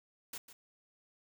white noise with echo, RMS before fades -43 dBFS, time 0.33-0.38 s, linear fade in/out 5 ms, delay 150 ms, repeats 1, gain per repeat -12 dB, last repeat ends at 0.53 s, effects none

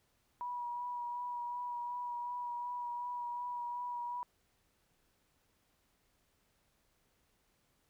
sine tone with vibrato, 969 Hz, B5, 33 cents flat, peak -37 dBFS, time 0.41-4.23 s, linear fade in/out 0 ms, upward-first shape sine, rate 2.7 Hz, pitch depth 18 cents each way, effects pink hiss -75 dBFS RMS until 7.89 s

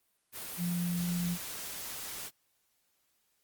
sine tone in noise, 174.61 Hz, F3, in tune, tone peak -30 dBFS, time 0.57-1.38 s, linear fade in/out 50 ms, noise white, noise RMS -41 dBFS, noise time 0.32-2.31 s, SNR +8 dB, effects white hiss -75 dBFS RMS until 3.43 s + Opus 32 kbps

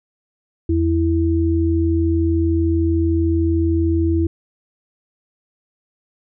sine tone pair together, 83.36 / 330 Hz, E2 / E4, +20 / +2 cents, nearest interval 2 octaves, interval 2382 cents, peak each -17 dBFS, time 0.69-4.27 s, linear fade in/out 5 ms, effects none

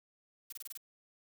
blue noise bursts, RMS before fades -44 dBFS, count 6, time 0.5-0.775 s, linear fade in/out 5 ms, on 25 ms, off 25 ms, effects none

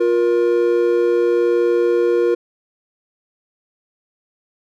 triangle tone pair together, 353.1 / 474.1 Hz, F4 / A#4, +19 / +29 cents, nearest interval perfect fourth, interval 510 cents, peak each -14 dBFS, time 0-2.35 s, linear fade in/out 10 ms, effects none

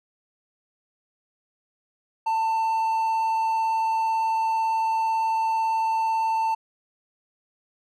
triangle tone with vibrato, 893 Hz, A5, 25 cents sharp, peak -19 dBFS, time 2.26-6.55 s, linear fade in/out 10 ms, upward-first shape triangle, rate 18 Hz, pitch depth 9 cents each way, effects none

